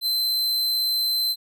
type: tone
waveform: 45% pulse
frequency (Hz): 4079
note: C8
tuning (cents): -45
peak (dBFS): -20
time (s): 0.01-1.36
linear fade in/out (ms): 50
effects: none